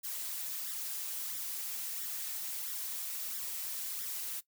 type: noise with flanger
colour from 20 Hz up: blue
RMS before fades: -39 dBFS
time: 0.03-4.41 s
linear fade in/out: 20 ms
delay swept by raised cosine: 0.55 to 5.85 ms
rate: 1.5 Hz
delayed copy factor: +0.65
effects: noise-tail reverb RT60 0.1 s tail -18 dB re dry